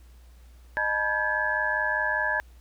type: tone cluster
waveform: sine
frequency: 614 / 866 / 971 / 1596 / 1701 Hz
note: D#5 / A5 / B5 / G6 / G#6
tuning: -23 / -28 / -30 / +31 / +41 cents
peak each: -33 / -33 / -33 / -30 / -26 dBFS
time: 0.77-2.4 s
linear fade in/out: 0 ms
effects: added 60 Hz sine -48 dBFS peak until 2.6 s + pink hiss -62 dBFS RMS until 2.6 s